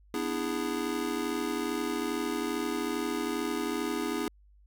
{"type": "chord", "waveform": "square", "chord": "E dominant seventh", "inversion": "second", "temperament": "just", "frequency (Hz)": [247.2, 296.7, 329.6, 412], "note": ["B3", "D4", "E4", "G#4"], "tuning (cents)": [2, 18, 0, -14], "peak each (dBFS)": [-37, -36, -36, -36], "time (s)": [0.14, 4.28], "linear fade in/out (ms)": 2, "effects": ["added 50 Hz sine -56 dBFS peak until 4.66 s"]}